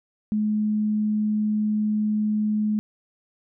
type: tone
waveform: sine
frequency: 212.5 Hz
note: G#3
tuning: 40 cents sharp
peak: -20 dBFS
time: 0.32-2.79 s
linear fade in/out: 0 ms
effects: none